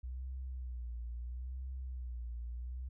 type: tone with vibrato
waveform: sine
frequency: 61.74 Hz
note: B1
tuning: in tune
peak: -39 dBFS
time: 0.03-2.89 s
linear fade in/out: 10 ms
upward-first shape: sine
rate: 0.75 Hz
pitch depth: 87 cents each way
effects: none